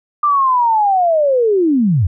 sine linear sweep, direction down, 1197 to 77.5 Hz, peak -10 dBFS, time 0.23-2.07 s, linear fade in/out 5 ms, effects none

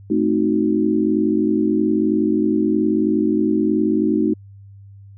sine chord, A diminished seventh, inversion none, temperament equal with one note detuned, 218.5 / 261.6 / 311.1 / 370 Hz, A3 / C4 / Eb4 / Gb4, -12 / 0 / 0 / 0 cents, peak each -20 / -24 / -18 / -22 dBFS, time 0.1-4.34 s, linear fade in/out 5 ms, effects added 99 Hz sine -39 dBFS peak until 5.17 s

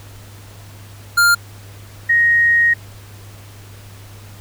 square / sine tone pair in turn, 1400 / 1873.1 Hz, F6 / A#6, +4 / +8 cents, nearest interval perfect fourth, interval 504 cents, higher second, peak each -10 dBFS, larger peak neither, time 1.17-1.35 / 2.09-2.74 s, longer second, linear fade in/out 10 ms, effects added 101 Hz sine -37 dBFS peak until 4.4 s + pink hiss -43 dBFS RMS until 4.4 s

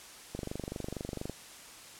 click train, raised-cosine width 2 ms, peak -23 dBFS, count 24, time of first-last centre 0.35-1.297 s, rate 24.3 Hz, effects white hiss -50 dBFS RMS until 1.99 s + low-pass 10000 Hz 12 dB/octave

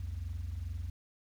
sine tone pair together, 65.07 / 87.5 Hz, C2 / F2, -9 / +4 cents, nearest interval perfect fourth, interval 513 cents, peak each -38 / -36 dBFS, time 0-0.9 s, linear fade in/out 5 ms, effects tanh soft clip ceiling -32 dBFS + 10-bit

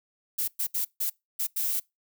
violet noise bursts at uneven times, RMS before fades -28 dBFS, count 6, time 0.38-0.48 / 0.59-0.67 / 0.74-0.85 / 1-1.1 / 1.39-1.47 / 1.56-1.8 s, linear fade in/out 10 ms, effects noise-tail reverb RT60 0.2 s tail -24 dB re dry

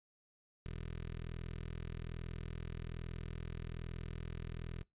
15% pulse tone with notch filter, 41.2 Hz, E1, in tune, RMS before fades -44 dBFS, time 0.66-4.83 s, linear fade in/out 0 ms, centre 800 Hz, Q 0.98, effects noise-tail reverb RT60 0.2 s tail -24 dB re dry + resampled to 8000 Hz

